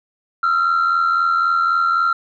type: tone pair together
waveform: sine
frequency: 1288 / 1371.8 Hz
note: E6 / F6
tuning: -41 / -31 cents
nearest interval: minor second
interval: 110 cents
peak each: -19 / -13 dBFS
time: 0.43-2.13 s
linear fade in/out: 5 ms
effects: tanh soft clip ceiling -11 dBFS